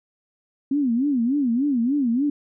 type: tone with vibrato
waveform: sine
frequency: 259.3 Hz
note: C4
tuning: 15 cents flat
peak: -18 dBFS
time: 0.71-2.3 s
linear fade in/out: 5 ms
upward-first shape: sine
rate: 3.4 Hz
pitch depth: 220 cents each way
effects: none